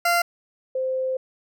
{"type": "tone pair in turn", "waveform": ["20% pulse", "sine"], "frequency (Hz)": [692, 520.2], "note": ["F5", "C5"], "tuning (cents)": [-16, -10], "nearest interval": "perfect fourth", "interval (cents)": 494, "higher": "first", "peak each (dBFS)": [-13, -22], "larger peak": "first", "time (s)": [[0.05, 0.22], [0.75, 1.17]], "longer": "second", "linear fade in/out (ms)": 5, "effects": []}